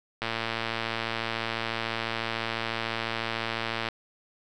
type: click train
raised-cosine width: 0.3 ms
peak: -13 dBFS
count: 419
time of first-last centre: 0.22-3.887 s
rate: 114 Hz
effects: none